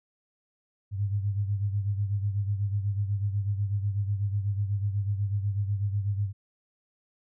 sine beating tone pair, 99.9 / 108 Hz, G2 / A2, +33 / -32 cents, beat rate 8.1 Hz, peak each -26 / -33 dBFS, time 0.91-6.33 s, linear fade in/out 50 ms, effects none

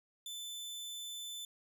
sawtooth tone, 3520 Hz, A7, in tune, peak -39 dBFS, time 0.26-1.45 s, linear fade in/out 2 ms, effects none

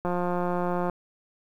click train, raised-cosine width 1 ms, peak -15 dBFS, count 151, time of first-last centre 0.05-0.897 s, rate 177 Hz, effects 9-bit

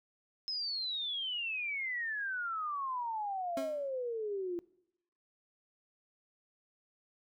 sine exponential sweep, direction down, 5190 to 340 Hz, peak -34 dBFS, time 0.48-4.59 s, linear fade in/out 0 ms
30% pulse tone with exponential decay, 271.4 Hz, C#4, 36 cents flat, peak -31 dBFS, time 3.57-3.9 s, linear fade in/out 2 ms, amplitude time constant 70 ms
effects noise-tail reverb RT60 0.8 s tail -22 dB re dry

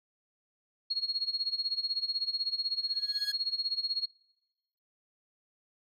sine tone with tremolo, 4300 Hz, C8, 47 cents sharp, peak -26 dBFS, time 0.9-4.06 s, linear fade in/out 10 ms, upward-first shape sine, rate 16 Hz, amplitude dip 90%
sawtooth tone with exponential growth, 1661.2 Hz, G#6, in tune, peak -33 dBFS, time 2.81-3.32 s, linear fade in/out 5 ms, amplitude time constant 110 ms
effects noise-tail reverb RT60 1.0 s tail -24 dB re dry + MP3 64 kbps

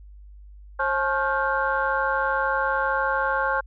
sine tone cluster, 537 / 860 / 1084 / 1409 / 1562 Hz, C5 / A5 / C#6 / F6 / G6, +45 / -40 / -39 / +15 / -7 cents, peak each -27 dBFS, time 0.79-3.61 s, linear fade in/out 10 ms, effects tanh soft clip ceiling -10 dBFS + added 50 Hz sine -42 dBFS peak until 3.66 s

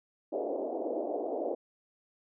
white band-pass noise, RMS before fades -34 dBFS, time 0.32-1.55 s, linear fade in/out 10 ms, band 280 to 690 Hz, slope 48 dB/octave, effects none

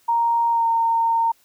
sine tone with pitch glide, 932 to 917 Hz, A#5 to A#5, -1 to -29 cents, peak -16 dBFS, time 0.08-1.32 s, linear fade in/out 10 ms, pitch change -28 cents, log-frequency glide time 0.5-0.67 s, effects white hiss -59 dBFS RMS until 1.44 s

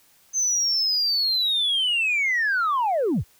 sine linear sweep, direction down, 6272 to 46.12 Hz, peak -18 dBFS, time 0.33-3.24 s, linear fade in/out 50 ms, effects tanh soft clip ceiling -17 dBFS + white hiss -58 dBFS RMS until 3.39 s

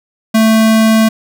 square tone, 221.3 Hz, A3, 10 cents sharp, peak -7 dBFS, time 0.34-1.09 s, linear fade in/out 10 ms, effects none

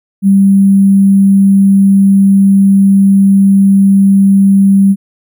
sine tone with sample-and-hold, 196 Hz, G3, in tune, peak -3 dBFS, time 0.22-4.96 s, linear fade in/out 50 ms, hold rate 11025 Hz, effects none

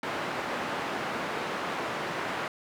white band-pass noise, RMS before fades -33 dBFS, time 0.03-2.48 s, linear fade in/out 2 ms, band 170 to 1500 Hz, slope 12 dB/octave, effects none

